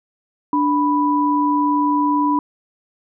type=tone pair together; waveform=sine; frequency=293.7 / 987.8 Hz; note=D4 / B5; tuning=0 / 0 cents; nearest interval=octave + major sixth; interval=2100 cents; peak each=-17 dBFS; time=0.53-2.39 s; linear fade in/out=2 ms; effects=none